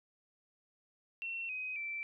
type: tone with pitch steps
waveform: sine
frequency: 2713 / 2517 / 2335 Hz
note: E7 / D#7 / D7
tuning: +49 / +19 / -11 cents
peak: -37 dBFS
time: 1.22-2.03 s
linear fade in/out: 0 ms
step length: 270 ms
effects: none